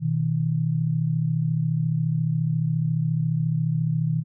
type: tone pair together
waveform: sine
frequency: 124.66 / 159 Hz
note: B2 / D#3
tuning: +17 / +38 cents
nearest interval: major third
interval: 421 cents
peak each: -25 / -22 dBFS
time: 0-4.24 s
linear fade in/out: 50 ms
effects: none